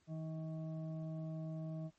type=tone with frequency modulation; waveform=sine; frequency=160.1 Hz; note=D#3; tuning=50 cents sharp; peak=-40 dBFS; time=0.07-1.91 s; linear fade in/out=50 ms; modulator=475 Hz; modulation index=0.59; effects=pink hiss -75 dBFS RMS until 1.98 s + MP3 32 kbps